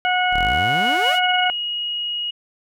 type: harmonic tone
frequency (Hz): 730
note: F#5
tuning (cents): -24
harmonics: 1 / 2 / 3 / 4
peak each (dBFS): -19 / -22 / -24 / -25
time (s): 0.05-1.5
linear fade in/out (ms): 0
type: exponential sweep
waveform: sawtooth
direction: up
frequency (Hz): 30.05 to 830.6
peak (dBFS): -21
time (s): 0.31-1.2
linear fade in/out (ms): 50
type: tone with pitch glide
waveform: sine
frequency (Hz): 2918 to 2889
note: F#7 to F#7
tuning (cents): -25 to -42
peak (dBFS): -22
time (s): 0.86-2.31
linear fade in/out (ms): 10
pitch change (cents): -17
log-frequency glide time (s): 0.97-1.52
effects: none